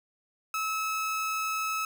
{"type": "tone", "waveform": "30% pulse", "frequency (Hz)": 1296, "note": "E6", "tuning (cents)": -30, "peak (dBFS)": -26, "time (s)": [0.54, 1.85], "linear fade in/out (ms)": 2, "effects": []}